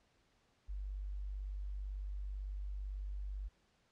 sine tone, 49 Hz, G1, in tune, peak -39 dBFS, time 0.68-3.49 s, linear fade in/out 20 ms, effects pink hiss -74 dBFS RMS until 3.91 s + low-pass 6000 Hz 12 dB/octave

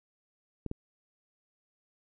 clicks, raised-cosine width 3 ms, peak -22 dBFS, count 2, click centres 0.663 / 0.714 s, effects none

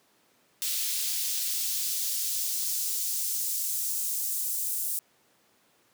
white noise with high-pass filter sweep, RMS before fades -30 dBFS, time 0.62-4.99 s, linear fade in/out 0 ms, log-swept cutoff 3400 to 8800 Hz, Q 1, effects pink hiss -65 dBFS RMS until 5.93 s + high-pass 200 Hz 12 dB/octave

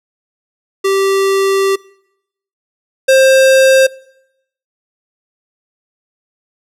square tone pair in turn, 390 / 529.7 Hz, G4 / C5, -9 / +21 cents, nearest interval perfect fourth, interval 530 cents, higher second, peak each -11 / -6 dBFS, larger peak second, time 0.84-1.76 / 3.08-3.87 s, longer first, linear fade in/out 10 ms, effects noise-tail reverb RT60 0.8 s tail -23 dB re dry + low-pass 12000 Hz 12 dB/octave

